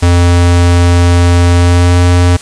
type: tone with pitch glide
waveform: square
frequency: 87.31 to 88.38 Hz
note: F2 to F2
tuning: 0 to +21 cents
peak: -5 dBFS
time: 0.02-2.37 s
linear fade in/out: 10 ms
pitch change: +21 cents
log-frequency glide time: 1.54-2 s
effects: white hiss -30 dBFS RMS until 2.41 s + resampled to 22050 Hz